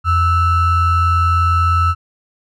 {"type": "ring-modulated tone", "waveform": "triangle", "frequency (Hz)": 698.5, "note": "F5", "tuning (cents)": 0, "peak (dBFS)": -6, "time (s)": [0.04, 1.95], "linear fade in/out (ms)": 50, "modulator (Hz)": 613, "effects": []}